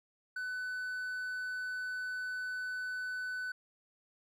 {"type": "tone", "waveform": "triangle", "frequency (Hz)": 1500, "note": "F#6", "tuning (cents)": 23, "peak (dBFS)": -34, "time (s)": [0.36, 3.52], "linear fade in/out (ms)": 5, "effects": []}